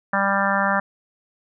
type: harmonic tone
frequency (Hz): 197.4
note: G3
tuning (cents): +12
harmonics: 1 / 3 / 4 / 5 / 6 / 7 / 8 / 9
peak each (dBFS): -26 / -26 / -26 / -26 / -26 / -26 / -26 / -26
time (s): 0.13-0.8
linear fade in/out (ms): 5
effects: none